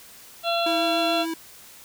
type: harmonic tone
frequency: 680 Hz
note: F5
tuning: 46 cents flat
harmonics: 1 / 2 / 4 / 5 / 6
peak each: -23 / -30 / -30 / -30 / -32 dBFS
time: 0.43-1.26 s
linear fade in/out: 50 ms
type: tone with vibrato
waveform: square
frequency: 325.8 Hz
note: E4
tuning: 20 cents flat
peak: -27 dBFS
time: 0.66-1.34 s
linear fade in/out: 5 ms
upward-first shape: triangle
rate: 6.8 Hz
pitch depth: 15 cents each way
effects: white hiss -47 dBFS RMS until 1.84 s